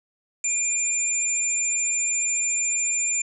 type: tone pair together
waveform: sine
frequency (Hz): 2405 / 7207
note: D7 / A8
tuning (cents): +41 / +41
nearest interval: octave + perfect fifth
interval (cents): 1900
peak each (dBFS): -29 / -22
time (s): 0.44-3.22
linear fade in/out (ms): 5
effects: none